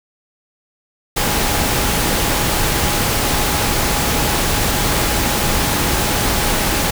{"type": "tone in noise", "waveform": "sine", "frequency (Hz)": 830.6, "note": "G#5", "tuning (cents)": 0, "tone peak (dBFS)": -28, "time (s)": [1.16, 6.91], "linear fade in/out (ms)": 10, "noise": "pink", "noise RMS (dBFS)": -17, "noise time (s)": [1.16, 6.91], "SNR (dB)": -14, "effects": []}